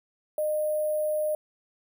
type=tone with sample-and-hold; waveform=sine; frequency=611 Hz; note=D#5; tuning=32 cents flat; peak=-24 dBFS; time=0.38-1.35 s; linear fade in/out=2 ms; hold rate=11025 Hz; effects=none